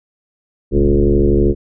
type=tone with frequency modulation; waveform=sine; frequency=205.6 Hz; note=G#3; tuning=17 cents flat; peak=-9 dBFS; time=0.71-1.55 s; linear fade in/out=50 ms; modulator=72.4 Hz; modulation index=3.2; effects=none